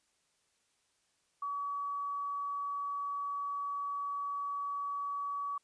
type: tone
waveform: sine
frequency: 1137 Hz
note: C#6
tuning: 44 cents sharp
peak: -34 dBFS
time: 1.42-5.58 s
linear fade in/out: 5 ms
effects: white hiss -75 dBFS RMS until 5.63 s + resampled to 22050 Hz